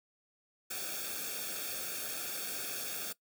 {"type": "noise with comb filter", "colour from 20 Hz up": "white", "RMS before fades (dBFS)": -39, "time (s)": [0.7, 3.13], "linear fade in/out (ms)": 10, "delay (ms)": 1, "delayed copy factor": -0.9, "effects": ["noise-tail reverb RT60 0.1 s tail -20 dB re dry"]}